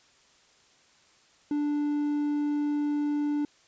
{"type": "tone", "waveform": "triangle", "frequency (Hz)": 293.6, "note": "D4", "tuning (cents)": 0, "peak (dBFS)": -23, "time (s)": [1.51, 3.45], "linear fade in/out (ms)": 2, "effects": ["white hiss -61 dBFS RMS until 3.67 s", "resampled to 16000 Hz"]}